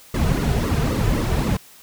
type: noise with flanger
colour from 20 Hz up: brown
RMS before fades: -20 dBFS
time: 0.14-1.57 s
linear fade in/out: 5 ms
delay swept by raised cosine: 1.2 to 3.7 ms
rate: 3.8 Hz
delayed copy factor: -0.85
effects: white hiss -47 dBFS RMS until 1.82 s